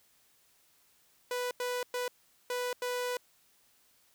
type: tone bursts at uneven times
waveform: sawtooth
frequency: 493.9 Hz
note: B4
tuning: in tune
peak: -28 dBFS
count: 5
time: 1.31-1.51 / 1.6-1.83 / 1.94-2.08 / 2.5-2.73 / 2.82-3.17 s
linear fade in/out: 2 ms
effects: white hiss -67 dBFS RMS until 4.14 s